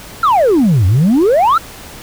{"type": "exponential two-way sweep", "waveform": "sine", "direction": "down then up", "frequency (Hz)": [1400, 87.31, 1400], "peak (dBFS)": -5, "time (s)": [0.23, 1.58], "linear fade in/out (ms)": 5, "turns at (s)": 0.86, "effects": ["tanh soft clip ceiling -6 dBFS", "pink hiss -33 dBFS RMS until 2.02 s"]}